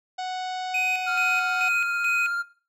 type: harmonic tone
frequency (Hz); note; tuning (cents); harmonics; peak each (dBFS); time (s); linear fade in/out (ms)
740; F#5; 0; 1 / 2 / 3 / 4 / 5 / 6 / 7 / 8 / 9 / 10; -28 / -41 / -44 / -44 / -43 / -44 / -47 / -55 / -55 / -52; 0.18-1.69; 10
type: tone with tremolo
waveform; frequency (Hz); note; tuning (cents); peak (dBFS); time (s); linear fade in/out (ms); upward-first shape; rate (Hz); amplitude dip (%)
triangle; 2506; D#7; +12; -21; 0.74-2.27; 5; square; 2.3; 60
type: tone with vibrato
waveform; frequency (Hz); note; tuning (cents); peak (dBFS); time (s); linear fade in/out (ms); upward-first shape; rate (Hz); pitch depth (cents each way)
triangle; 1396.9; F6; 0; -23; 1.06-2.43; 20; square; 16; 10
effects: noise-tail reverb RT60 0.4 s tail -18 dB re dry